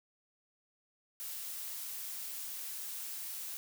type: noise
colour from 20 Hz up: blue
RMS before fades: -42 dBFS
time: 1.2-3.57 s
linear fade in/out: 0 ms
effects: none